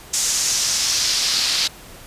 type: noise with band-pass filter sweep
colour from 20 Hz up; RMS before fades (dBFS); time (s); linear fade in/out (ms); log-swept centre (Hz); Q
pink; -20; 0.13-1.68; 10; 6900 to 4300; 2.5
effects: pink hiss -41 dBFS RMS until 2.06 s + resampled to 32000 Hz